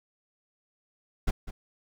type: noise with echo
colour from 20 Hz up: brown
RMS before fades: -24 dBFS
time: 1.27-1.31 s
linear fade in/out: 10 ms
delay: 200 ms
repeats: 1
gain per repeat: -13 dB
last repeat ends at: 1.51 s
effects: none